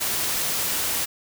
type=noise; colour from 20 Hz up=white; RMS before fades=-25 dBFS; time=0-1.06 s; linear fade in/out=20 ms; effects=none